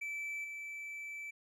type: tone with level steps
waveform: triangle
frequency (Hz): 2318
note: D7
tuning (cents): -23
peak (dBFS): -36 / -40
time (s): 0.01-1.31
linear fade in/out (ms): 10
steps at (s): 0.44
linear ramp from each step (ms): 5
effects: none